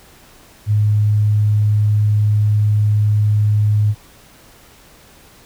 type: tone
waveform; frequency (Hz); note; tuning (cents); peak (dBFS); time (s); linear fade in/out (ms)
sine; 105.2; G#2; +23; -11; 0.66-3.95; 50
effects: pink hiss -46 dBFS RMS until 5.45 s